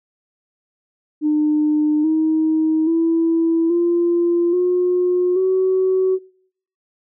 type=tone with pitch steps; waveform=sine; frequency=302.4 / 315.8 / 329.8 / 344.4 / 359.6 / 375.5 Hz; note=D#4 / D#4 / E4 / F4 / F#4 / F#4; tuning=-49 / +26 / +1 / -24 / -49 / +26 cents; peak=-13 dBFS; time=1.21-6.19 s; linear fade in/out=50 ms; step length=830 ms; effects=noise-tail reverb RT60 0.7 s tail -26 dB re dry + tanh soft clip ceiling -9 dBFS